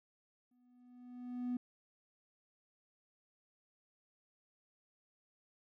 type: tone with exponential growth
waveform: triangle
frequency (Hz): 246.9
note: B3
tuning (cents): 0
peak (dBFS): -30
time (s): 0.51-1.57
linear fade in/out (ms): 5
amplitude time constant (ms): 230
effects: tanh soft clip ceiling -30 dBFS